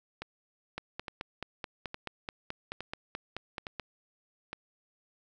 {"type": "two click trains", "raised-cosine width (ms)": 0.3, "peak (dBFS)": [-20, -22], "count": [15, 6], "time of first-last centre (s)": [[0.78, 3.797], [0.22, 4.53]], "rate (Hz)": [4.64, 1.16], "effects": []}